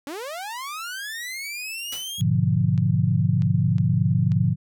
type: linear sweep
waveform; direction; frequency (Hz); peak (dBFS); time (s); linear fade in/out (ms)
sawtooth; up; 265.9 to 3330; -27; 0.07-2.21; 0
type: noise with exponential decay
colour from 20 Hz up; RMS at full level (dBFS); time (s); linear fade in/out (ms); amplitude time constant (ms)
white; -31; 1.92-2.15; 5; 49
type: chord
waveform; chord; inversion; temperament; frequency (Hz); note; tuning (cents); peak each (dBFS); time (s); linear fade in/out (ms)
sine; G# diminished seventh; none; equal; 103.83 / 123.47 / 146.83 / 174.61; G#2 / B2 / D3 / F3; 0 / 0 / 0 / 0; -23; 2.18-4.56; 50
type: clicks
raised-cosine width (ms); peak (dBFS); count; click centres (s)
0.2; -25; 4; 2.778 / 3.421 / 3.783 / 4.319
effects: none